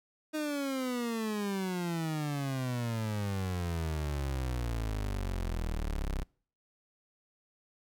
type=exponential sweep; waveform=30% pulse; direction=down; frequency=312 to 32 Hz; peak=-29 dBFS; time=0.33-6.24 s; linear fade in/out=20 ms; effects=noise-tail reverb RT60 0.5 s tail -26 dB re dry

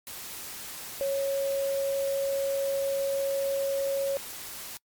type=tone in noise; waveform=sine; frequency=551 Hz; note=C#5; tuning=11 cents flat; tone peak=-25 dBFS; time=1.01-4.17 s; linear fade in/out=0 ms; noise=white; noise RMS=-40 dBFS; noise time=0.07-4.77 s; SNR=+12 dB; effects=noise-tail reverb RT60 0.1 s tail -26 dB re dry + MP3 96 kbps

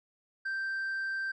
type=tone with tanh clipping; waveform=sine; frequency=1567 Hz; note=G6; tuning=1 cent flat; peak=-32 dBFS; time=0.45-1.32 s; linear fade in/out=10 ms; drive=2 dB; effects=none

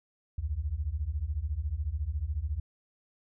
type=beating tone pair; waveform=sine; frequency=66.9 / 80.9 Hz; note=C2 / E2; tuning=+39 / -32 cents; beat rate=14 Hz; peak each=-33 / -32 dBFS; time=0.38-2.6 s; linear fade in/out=5 ms; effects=none

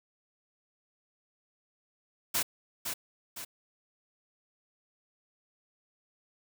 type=noise with echo; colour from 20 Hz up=white; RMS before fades=-29 dBFS; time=2.34-2.43 s; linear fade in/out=10 ms; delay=510 ms; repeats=2; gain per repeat=-6 dB; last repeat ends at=3.45 s; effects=none

